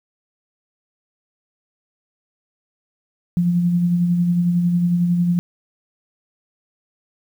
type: tone with tremolo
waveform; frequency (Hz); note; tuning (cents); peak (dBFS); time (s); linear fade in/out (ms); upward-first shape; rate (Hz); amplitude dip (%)
sine; 174.61; F3; 0; -13; 3.37-5.39; 0; sine; 11; 35
effects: 8-bit